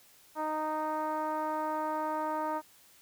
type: tone with low-pass filter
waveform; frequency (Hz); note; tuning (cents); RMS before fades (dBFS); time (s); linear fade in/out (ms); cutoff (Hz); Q
10% pulse; 309.4; D#4; -10; -33; 0.35-2.62; 50; 990; 2.4
effects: white hiss -60 dBFS RMS until 3.01 s